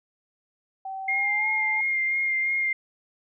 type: tone with pitch glide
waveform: sine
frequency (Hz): 769 to 863.2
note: G5 to A5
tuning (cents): -33 to -33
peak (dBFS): -31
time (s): 0.85-1.81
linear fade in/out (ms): 5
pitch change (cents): +200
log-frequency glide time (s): 1.08-1.48
type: tone with vibrato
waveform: sine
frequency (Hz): 2120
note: C7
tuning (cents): +22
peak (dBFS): -22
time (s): 1.08-2.73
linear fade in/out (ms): 5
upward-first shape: sine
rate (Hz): 2.9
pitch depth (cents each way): 18
effects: none